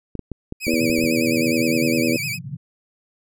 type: clicks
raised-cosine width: 3 ms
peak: -16 dBFS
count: 9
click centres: 0.153 / 0.193 / 0.317 / 0.524 / 0.669 / 0.738 / 0.899 / 0.985 / 1.041 s
type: tone with vibrato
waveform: sawtooth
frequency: 2413 Hz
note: D7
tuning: 46 cents sharp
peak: -21 dBFS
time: 0.6-2.39 s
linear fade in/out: 50 ms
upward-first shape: sine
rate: 9.8 Hz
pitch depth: 110 cents each way
type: harmonic tone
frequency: 81.3 Hz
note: E2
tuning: 23 cents flat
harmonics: 3 / 4 / 5 / 6 / 7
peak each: -21 / -22 / -30 / -26 / -27 dBFS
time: 0.67-2.17 s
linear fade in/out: 10 ms
type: band-pass noise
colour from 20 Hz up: pink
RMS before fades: -32 dBFS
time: 0.78-2.57 s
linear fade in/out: 10 ms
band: 120 to 170 Hz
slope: 48 dB/octave
effects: none